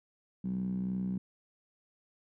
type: tone with band-pass filter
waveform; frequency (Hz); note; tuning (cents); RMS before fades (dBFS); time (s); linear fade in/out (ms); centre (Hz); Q
10% pulse; 63; B1; +35; -34; 0.44-1.18; 5; 190; 6.9
effects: none